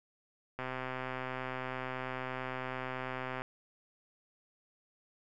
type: click train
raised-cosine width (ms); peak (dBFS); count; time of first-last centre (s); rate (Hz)
0.5; -23; 366; 0.59-3.419; 129
effects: none